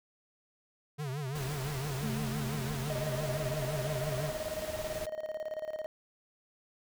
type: tone with vibrato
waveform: square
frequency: 139.8 Hz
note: C#3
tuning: 15 cents sharp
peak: -35 dBFS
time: 0.98-4.31 s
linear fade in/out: 20 ms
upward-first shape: triangle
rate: 5.9 Hz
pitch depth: 180 cents each way
type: noise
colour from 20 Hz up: pink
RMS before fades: -42 dBFS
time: 1.35-5.06 s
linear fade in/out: 5 ms
type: tone with exponential decay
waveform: sine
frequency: 220 Hz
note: A3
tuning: in tune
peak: -34 dBFS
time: 2.03-5.58 s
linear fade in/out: 2 ms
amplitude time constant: 770 ms
type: tone with tremolo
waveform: triangle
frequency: 622.3 Hz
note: D#5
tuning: in tune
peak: -31 dBFS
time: 2.9-5.86 s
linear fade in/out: 0 ms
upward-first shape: square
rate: 18 Hz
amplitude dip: 75%
effects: none